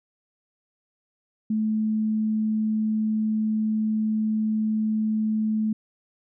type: tone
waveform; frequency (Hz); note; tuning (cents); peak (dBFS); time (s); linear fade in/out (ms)
sine; 216.9; A3; -25; -21; 1.5-5.73; 5
effects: none